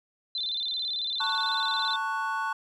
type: tone with vibrato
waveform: sine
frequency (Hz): 3800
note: A#7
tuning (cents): +33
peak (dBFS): -28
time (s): 0.35-1.96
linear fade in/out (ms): 2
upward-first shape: square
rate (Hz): 18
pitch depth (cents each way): 110
type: chord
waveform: triangle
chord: F# minor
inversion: first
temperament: just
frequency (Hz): 888 / 1110 / 1480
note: A5 / C#6 / F#6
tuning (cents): +16 / +2 / 0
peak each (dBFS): -30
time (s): 1.2-2.53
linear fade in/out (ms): 5
effects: none